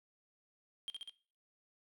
triangle tone with echo, 3200 Hz, G7, 35 cents sharp, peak -36 dBFS, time 0.88-0.9 s, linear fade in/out 0 ms, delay 65 ms, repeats 3, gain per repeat -2 dB, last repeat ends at 1.095 s, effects noise-tail reverb RT60 0.4 s tail -18 dB re dry

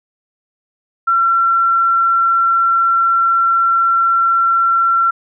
sine tone, 1358 Hz, F6, 49 cents flat, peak -10 dBFS, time 1.07-5.11 s, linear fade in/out 10 ms, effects none

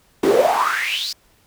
brown noise with high-pass filter sweep, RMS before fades -18 dBFS, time 0.23-1.13 s, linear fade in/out 5 ms, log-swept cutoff 320 to 5100 Hz, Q 8.4, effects pink hiss -57 dBFS RMS until 1.46 s

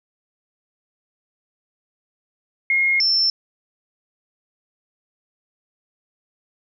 sine tone pair in turn, 2147 / 5356 Hz, C7 / E8, +44 / +27 cents, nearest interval octave + major third, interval 1583 cents, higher second, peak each -15 dBFS, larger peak neither, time 2.7-3 / 3-3.3 s, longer neither, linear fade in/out 2 ms, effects none

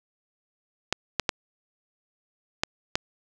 clicks, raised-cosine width 0.2 ms, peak -5 dBFS, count 5, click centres 0.926 / 1.197 / 1.292 / 2.635 / 2.955 s, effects none

